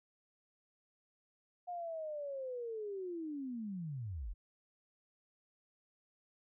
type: linear sweep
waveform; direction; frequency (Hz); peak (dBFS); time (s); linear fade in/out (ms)
sine; down; 720 to 36.71; -39; 1.67-4.34; 20
effects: none